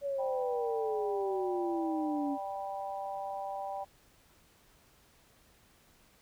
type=exponential sweep; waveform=sine; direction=down; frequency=570 to 277.2 Hz; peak=-31 dBFS; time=0.01-2.38 s; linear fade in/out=50 ms
type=harmonic tone; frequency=196 Hz; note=G3; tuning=in tune; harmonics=3 / 4 / 5; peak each=-41 / -37 / -45 dBFS; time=0.18-3.85 s; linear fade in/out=20 ms
effects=pink hiss -64 dBFS RMS until 6.21 s